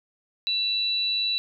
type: tone pair together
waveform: sine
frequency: 2697 / 3951 Hz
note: E7 / B7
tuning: +39 / 0 cents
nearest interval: perfect fifth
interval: 661 cents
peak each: -32 / -23 dBFS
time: 0.47-1.38 s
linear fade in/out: 0 ms
effects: none